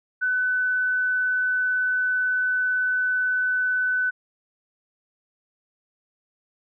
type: tone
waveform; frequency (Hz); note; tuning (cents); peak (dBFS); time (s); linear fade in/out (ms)
sine; 1503; F#6; +27; -20; 0.21-4.11; 20
effects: none

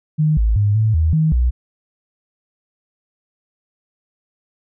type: tone with pitch steps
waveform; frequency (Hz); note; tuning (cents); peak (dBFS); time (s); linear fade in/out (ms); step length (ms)
sine; 153.9 / 54.6 / 102.9 / 109.6 / 79.7 / 157.6 / 61.4; D#3 / A1 / G#2 / A2 / D#2 / D#3 / B1; -19 / -13 / -16 / -6 / +42 / +23 / -9; -12; 0.18-1.51; 20; 190
effects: none

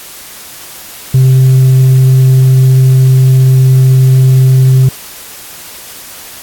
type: tone with tanh clipping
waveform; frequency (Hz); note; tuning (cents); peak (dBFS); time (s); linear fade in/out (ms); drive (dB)
triangle; 130.7; C3; -1; -3; 1.14-4.89; 5; 7
effects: white hiss -29 dBFS RMS until 6.42 s + AAC 64 kbps

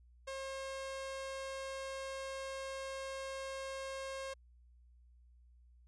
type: tone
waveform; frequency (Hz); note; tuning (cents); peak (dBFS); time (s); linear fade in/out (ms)
sawtooth; 537; C5; +45; -37; 0.27-4.34; 10
effects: added 60 Hz sine -60 dBFS peak until 5.87 s + resampled to 22050 Hz

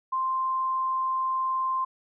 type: tone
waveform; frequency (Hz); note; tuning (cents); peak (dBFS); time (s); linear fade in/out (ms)
sine; 1046.5; C6; 0; -24; 0.12-1.85; 10
effects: none

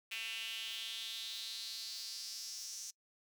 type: tone with high-pass filter sweep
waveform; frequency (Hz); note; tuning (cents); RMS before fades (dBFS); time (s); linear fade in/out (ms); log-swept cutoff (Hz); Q
sawtooth; 224.6; A3; +36; -44; 0.11-2.91; 10; 2600 to 6100; 4.7
effects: noise-tail reverb RT60 0.1 s tail -24 dB re dry

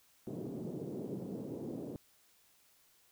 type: band-pass noise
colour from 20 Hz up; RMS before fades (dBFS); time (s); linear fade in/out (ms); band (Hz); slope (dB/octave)
white; -42; 0.27-1.96; 0; 130 to 420; 24
effects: white hiss -68 dBFS RMS until 3.11 s

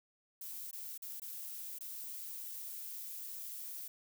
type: noise with dropouts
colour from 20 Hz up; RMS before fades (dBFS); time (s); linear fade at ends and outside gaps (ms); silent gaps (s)
violet; -45; 0.41-3.88; 5; 0.712-0.729 / 0.978-1.021 / 1.199-1.218 / 1.787-1.807
effects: none

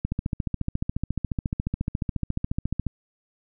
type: click train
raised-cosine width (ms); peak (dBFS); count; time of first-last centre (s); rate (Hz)
5; -13; 41; 0.05-2.867; 14.2
effects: none

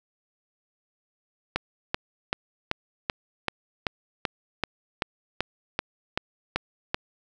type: click train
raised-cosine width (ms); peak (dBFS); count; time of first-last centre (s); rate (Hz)
0.3; -8; 15; 1.56-6.945; 2.6
effects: none

